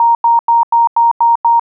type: tone bursts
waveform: sine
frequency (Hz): 932.3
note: A#5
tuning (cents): 0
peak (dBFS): -6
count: 7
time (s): 0-1.596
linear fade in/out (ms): 2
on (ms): 150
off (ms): 91
effects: none